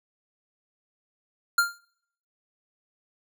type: tone with exponential decay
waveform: square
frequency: 1396.9 Hz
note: F6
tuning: in tune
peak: -16 dBFS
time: 1.58-1.79 s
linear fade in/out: 5 ms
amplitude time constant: 45 ms
effects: noise-tail reverb RT60 0.7 s tail -25 dB re dry